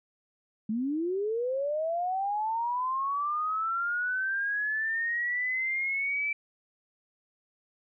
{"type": "linear sweep", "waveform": "sine", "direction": "up", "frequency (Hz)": [207.7, 2330], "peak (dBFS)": -27, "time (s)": [0.69, 6.33], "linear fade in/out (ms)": 5, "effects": []}